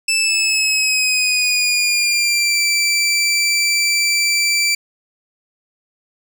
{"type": "tone with pitch glide", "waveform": "20% pulse", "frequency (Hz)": [2637, 2336], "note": ["E7", "D7"], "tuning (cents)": [0, -10], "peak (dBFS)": -9, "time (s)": [0.08, 4.75], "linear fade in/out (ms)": 5, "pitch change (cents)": -210, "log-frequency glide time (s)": [0.18, 2.63], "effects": []}